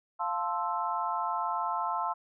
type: chord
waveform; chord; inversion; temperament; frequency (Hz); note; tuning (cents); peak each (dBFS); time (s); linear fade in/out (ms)
sine; F major seventh; none; equal; 698.5 / 880 / 1046.5 / 1318.5; F5 / A5 / C6 / E6; 0 / 0 / 0 / 0; -36 / -33 / -33 / -35; 0.19-2.14; 20
effects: none